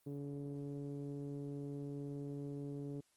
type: tone with low-pass filter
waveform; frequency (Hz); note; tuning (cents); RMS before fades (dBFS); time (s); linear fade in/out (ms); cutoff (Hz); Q
sawtooth; 142.2; C#3; +45; -44; 0.06-3.01; 10; 370; 3.2
effects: white hiss -75 dBFS RMS until 3.16 s + Opus 32 kbps